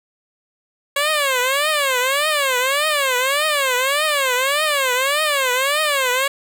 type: tone with vibrato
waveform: 10% pulse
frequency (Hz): 554.4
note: C#5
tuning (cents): 0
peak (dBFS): -8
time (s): 0.96-6.28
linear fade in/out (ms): 5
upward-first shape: triangle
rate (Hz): 1.7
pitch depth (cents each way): 220
effects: none